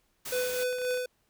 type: noise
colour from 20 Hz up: white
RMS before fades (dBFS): -38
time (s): 0.25-0.64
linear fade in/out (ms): 10
type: tone with tremolo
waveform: square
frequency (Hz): 500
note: B4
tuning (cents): +21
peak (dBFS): -27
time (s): 0.32-1.06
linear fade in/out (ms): 5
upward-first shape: triangle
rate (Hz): 3.8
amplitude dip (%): 50
type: clicks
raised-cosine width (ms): 0.3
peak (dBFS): -31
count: 7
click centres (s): 0.728 / 0.785 / 0.817 / 0.85 / 0.909 / 0.943 / 0.974
effects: pink hiss -72 dBFS RMS until 1.29 s